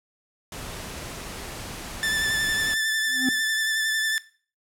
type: noise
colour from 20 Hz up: pink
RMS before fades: -36 dBFS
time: 0.52-2.74 s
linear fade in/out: 2 ms
type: tone with vibrato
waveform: sawtooth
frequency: 1760 Hz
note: A6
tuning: in tune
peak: -19 dBFS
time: 2.03-4.18 s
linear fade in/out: 0 ms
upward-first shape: sine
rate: 11 Hz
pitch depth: 23 cents each way
type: tone with exponential growth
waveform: triangle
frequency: 259 Hz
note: C4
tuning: 17 cents flat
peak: -16 dBFS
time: 3.06-3.29 s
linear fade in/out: 2 ms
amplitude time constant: 50 ms
effects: noise-tail reverb RT60 0.4 s tail -17 dB re dry + low-pass 12000 Hz 12 dB/octave